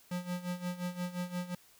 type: tone with tremolo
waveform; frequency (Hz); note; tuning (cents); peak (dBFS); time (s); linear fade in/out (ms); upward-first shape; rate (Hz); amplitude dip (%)
square; 178.4; F3; +37; -33; 0.11-1.55; 5; sine; 5.7; 80
effects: white hiss -62 dBFS RMS until 1.79 s